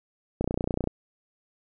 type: click train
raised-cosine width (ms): 2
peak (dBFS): -13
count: 15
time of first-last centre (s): 0.41-0.874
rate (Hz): 30.2
effects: none